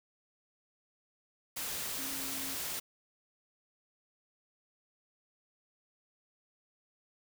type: tone in noise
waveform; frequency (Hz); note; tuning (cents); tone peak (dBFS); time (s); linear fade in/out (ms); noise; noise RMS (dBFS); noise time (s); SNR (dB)
sine; 270; C#4; -45; -46; 1.98-2.55; 10; white; -38; 1.56-2.8; -11
effects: none